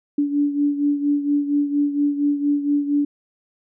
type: beating tone pair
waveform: sine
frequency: 287.9 / 292.2 Hz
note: D4 / D4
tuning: -34 / -9 cents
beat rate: 4.3 Hz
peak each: -18 / -24 dBFS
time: 0.18-3.05 s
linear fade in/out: 5 ms
effects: none